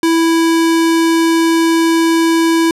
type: tone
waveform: square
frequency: 329.6 Hz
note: E4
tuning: in tune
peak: -10 dBFS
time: 0.03-2.71 s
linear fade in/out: 2 ms
effects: low-pass 12000 Hz 12 dB/octave